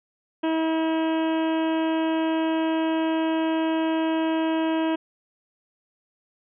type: harmonic tone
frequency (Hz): 321.6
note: E4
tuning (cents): -43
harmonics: 1 / 2 / 3 / 4 / 5 / 6 / 7 / 8 / 9 / 10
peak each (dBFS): -22 / -29 / -31 / -42 / -38 / -45 / -47 / -41 / -42 / -43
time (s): 0.43-4.96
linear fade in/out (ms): 10
effects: none